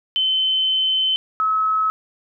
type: tone pair in turn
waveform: sine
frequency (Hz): 3064 / 1288.3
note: G7 / E6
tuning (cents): -40 / -40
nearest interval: octave + minor third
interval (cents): 1500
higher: first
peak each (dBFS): -16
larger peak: neither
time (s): 0.16-1.16 / 1.4-1.9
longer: first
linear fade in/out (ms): 0
effects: none